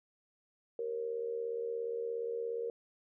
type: tone with amplitude modulation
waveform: sine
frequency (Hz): 466.2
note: A#4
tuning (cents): 0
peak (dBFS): -31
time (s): 0.79-2.7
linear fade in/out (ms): 2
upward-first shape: sine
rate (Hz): 77.1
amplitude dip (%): 70
effects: none